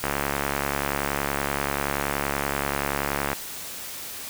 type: click train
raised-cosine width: 0.5 ms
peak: -9 dBFS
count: 233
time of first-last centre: 0.04-3.331 s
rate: 70.5 Hz
effects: white hiss -36 dBFS RMS until 4.29 s